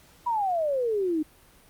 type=exponential sweep; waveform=sine; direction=down; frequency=987.8 to 298.8 Hz; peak=-23 dBFS; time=0.26-1.23 s; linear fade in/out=10 ms; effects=pink hiss -56 dBFS RMS until 1.69 s + Opus 48 kbps